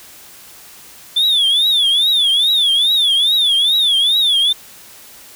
sine tone with vibrato, 3500 Hz, A7, 10 cents flat, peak -8 dBFS, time 1.16-4.53 s, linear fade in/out 10 ms, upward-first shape triangle, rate 2.4 Hz, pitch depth 190 cents each way, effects tanh soft clip ceiling -10 dBFS + white hiss -40 dBFS RMS until 5.35 s

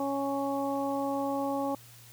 harmonic tone, 277.2 Hz, C#4, in tune, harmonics 1 / 2 / 3 / 4, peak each -32 / -33 / -34 / -39 dBFS, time 0-1.75 s, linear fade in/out 2 ms, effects added 118 Hz sine -54 dBFS peak until 2.12 s + white hiss -54 dBFS RMS until 2.12 s

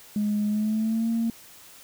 sine tone with pitch glide, 208.7 to 228.9 Hz, G#3 to A#3, +9 to -31 cents, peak -21 dBFS, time 0.16-1.3 s, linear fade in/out 2 ms, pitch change +160 cents, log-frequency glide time 0.47-1.1 s, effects tanh soft clip ceiling -18 dBFS + white hiss -49 dBFS RMS until 1.83 s

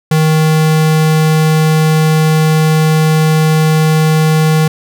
square tone, 156.8 Hz, D#3, 14 cents sharp, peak -8 dBFS, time 0.11-4.68 s, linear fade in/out 5 ms, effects none

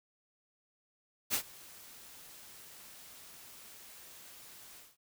white noise with ADSR envelope, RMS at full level -30 dBFS, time 1.3-4.97 s, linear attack 38 ms, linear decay 84 ms, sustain -23 dB, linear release 200 ms, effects none

